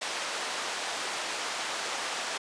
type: band-pass noise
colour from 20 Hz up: pink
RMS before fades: -34 dBFS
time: 0.01-2.38 s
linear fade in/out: 10 ms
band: 650 to 7400 Hz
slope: 12 dB/octave
effects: resampled to 22050 Hz